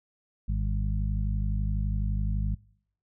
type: harmonic tone with a mistuned harmonic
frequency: 51.91 Hz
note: G#1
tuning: in tune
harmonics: 1 / 2 / 3 / 4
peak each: -26 / -32 / -36 / -38 dBFS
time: 0.48-2.55 s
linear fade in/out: 10 ms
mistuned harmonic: 4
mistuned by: -44 cents
effects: noise-tail reverb RT60 0.7 s tail -25 dB re dry